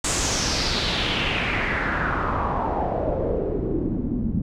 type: noise with low-pass filter sweep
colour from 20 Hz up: pink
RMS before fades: -24 dBFS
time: 0.04-4.42 s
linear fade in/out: 5 ms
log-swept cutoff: 8000 to 200 Hz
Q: 3.6
effects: none